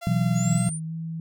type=tone; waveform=sawtooth; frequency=685 Hz; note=F5; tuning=34 cents flat; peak=-30 dBFS; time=0.01-0.7 s; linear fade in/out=20 ms
type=chord; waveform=sine; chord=B suspended fourth; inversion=none; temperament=equal; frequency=123.47 / 164.81 / 185 Hz; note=B2 / E3 / F#3; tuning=0 / 0 / 0 cents; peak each=-24 dBFS; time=0.07-0.69 s; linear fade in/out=0 ms
type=linear sweep; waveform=sine; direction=up; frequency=6600 to 9420 Hz; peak=-31 dBFS; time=0.34-0.8 s; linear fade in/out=50 ms
type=tone with pitch glide; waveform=sine; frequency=160 to 163.17 Hz; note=D#3 to E3; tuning=+49 to -17 cents; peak=-29 dBFS; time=0.4-1.2 s; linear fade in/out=2 ms; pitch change=+34 cents; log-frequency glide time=0.86-0.93 s
effects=none